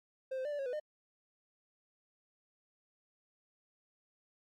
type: tone with pitch steps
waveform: triangle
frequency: 525 / 519 / 591 / 582 / 546 / 495.9 / 606 Hz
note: C5 / C5 / D5 / D5 / C#5 / B4 / D#5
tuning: +6 / -14 / +11 / -16 / -26 / +7 / -46 cents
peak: -33 dBFS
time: 0.31-0.8 s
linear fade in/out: 10 ms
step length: 70 ms
effects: MP3 64 kbps